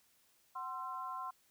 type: tone with amplitude modulation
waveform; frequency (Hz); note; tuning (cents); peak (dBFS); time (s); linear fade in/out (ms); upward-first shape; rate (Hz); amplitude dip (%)
sine; 1046.5; C6; 0; -35; 0.55-1.31; 10; sine; 299; 95
effects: white hiss -71 dBFS RMS until 1.5 s